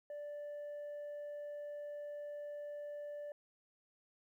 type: tone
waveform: sine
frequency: 586 Hz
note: D5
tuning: 4 cents flat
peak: -40 dBFS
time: 0.1-3.32 s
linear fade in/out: 2 ms
effects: tanh soft clip ceiling -42 dBFS + 13-bit